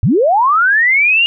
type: linear sweep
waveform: sine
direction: up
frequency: 76.8 to 2860 Hz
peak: -8 dBFS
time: 0.03-1.26 s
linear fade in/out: 0 ms
effects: none